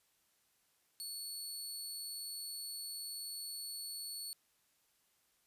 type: tone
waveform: 20% pulse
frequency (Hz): 4419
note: C#8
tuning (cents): -6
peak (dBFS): -36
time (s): 1-4.33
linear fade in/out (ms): 0
effects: white hiss -75 dBFS RMS until 5.46 s + resampled to 32000 Hz